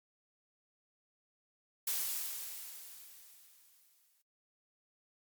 blue noise with exponential decay, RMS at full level -33 dBFS, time 1.87-4.22 s, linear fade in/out 5 ms, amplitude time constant 510 ms, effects noise-tail reverb RT60 0.2 s tail -24 dB re dry + MP3 96 kbps

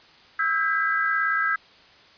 sine tone cluster, 1303 / 1558 / 1616 / 1994 Hz, E6 / G6 / G#6 / B6, -20 / -11 / -48 / +16 cents, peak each -25 / -32 / -23 / -31 dBFS, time 0.39-1.56 s, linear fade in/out 5 ms, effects white hiss -52 dBFS RMS until 2.17 s + resampled to 11025 Hz

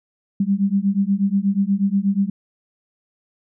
sine beating tone pair, 193.8 / 202.1 Hz, G3 / G#3, -20 / -47 cents, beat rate 8.3 Hz, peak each -19 dBFS, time 0.4-2.3 s, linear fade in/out 5 ms, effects none

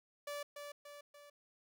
sawtooth tone with echo, 580 Hz, D5, 22 cents flat, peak -37 dBFS, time 0.27-0.43 s, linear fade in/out 5 ms, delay 290 ms, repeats 3, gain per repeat -5 dB, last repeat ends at 1.3 s, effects none

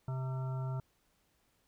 harmonic tone with a mistuned harmonic, 130.81 Hz, C3, in tune, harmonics 1 / 3 / 5 / 7 / 9 / 10, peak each -34 / -51 / -49 / -50 / -59 / -52 dBFS, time 0.08-0.8 s, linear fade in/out 2 ms, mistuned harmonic 10, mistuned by +57 cents, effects pink hiss -74 dBFS RMS until 1.67 s

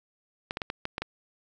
clicks, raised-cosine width 0.3 ms, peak -15 dBFS, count 7, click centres 0.509 / 0.571 / 0.618 / 0.701 / 0.854 / 0.981 / 1.02 s, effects none

